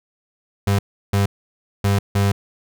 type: tone bursts at uneven times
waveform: 35% pulse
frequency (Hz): 99.9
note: G2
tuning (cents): +33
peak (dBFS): -13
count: 4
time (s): 0.67-0.79 / 1.13-1.26 / 1.84-1.99 / 2.15-2.32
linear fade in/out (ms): 5
effects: none